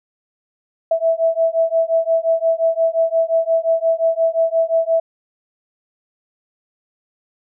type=beating tone pair; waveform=sine; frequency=654 / 659.7 Hz; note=E5 / E5; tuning=-14 / +1 cents; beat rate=5.7 Hz; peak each=-17 dBFS; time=0.91-5 s; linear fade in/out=5 ms; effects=none